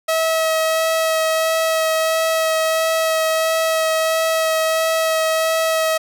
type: tone with vibrato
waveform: sawtooth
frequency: 643 Hz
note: E5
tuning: 43 cents flat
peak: -12 dBFS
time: 0.08-5.98 s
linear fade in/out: 10 ms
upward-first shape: sine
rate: 1.5 Hz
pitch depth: 10 cents each way
effects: none